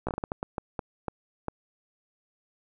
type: slowing click train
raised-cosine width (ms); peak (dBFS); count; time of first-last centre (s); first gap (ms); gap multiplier
1; -16; 12; 0.07-1.483; 16; 1.38
effects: none